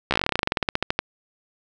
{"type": "slowing click train", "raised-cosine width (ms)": 0.3, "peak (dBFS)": -4, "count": 23, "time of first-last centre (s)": [0.11, 0.99], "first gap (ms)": 14, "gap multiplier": 1.09, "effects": []}